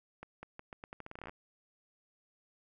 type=accelerating click train; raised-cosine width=0.5 ms; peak=-30 dBFS; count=17; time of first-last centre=0.23-1.295 s; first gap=200 ms; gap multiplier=0.82; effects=none